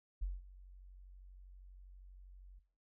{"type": "tone with ADSR envelope", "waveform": "sine", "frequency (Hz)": 46.25, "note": "F#1", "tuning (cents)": 0, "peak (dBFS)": -33, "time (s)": [0.21, 2.6], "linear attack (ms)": 17, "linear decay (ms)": 190, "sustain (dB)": -19, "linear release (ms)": 19, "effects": ["noise-tail reverb RT60 0.5 s tail -18 dB re dry"]}